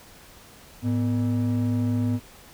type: ring-modulated tone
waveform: triangle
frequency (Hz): 177.6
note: F3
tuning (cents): +29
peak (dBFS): -16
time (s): 0.82-2.2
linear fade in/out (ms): 50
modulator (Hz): 70.2
effects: pink hiss -49 dBFS RMS until 2.53 s